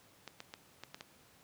clicks, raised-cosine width 0.2 ms, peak -27 dBFS, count 6, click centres 0.277 / 0.404 / 0.539 / 0.836 / 0.945 / 1.009 s, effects pink hiss -63 dBFS RMS until 1.43 s + high-pass 100 Hz 12 dB/octave

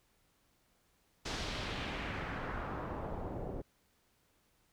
pink noise with low-pass filter sweep, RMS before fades -40 dBFS, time 1.25-3.62 s, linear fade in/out 10 ms, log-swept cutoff 5500 to 490 Hz, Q 1.4, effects pink hiss -73 dBFS RMS until 4.72 s

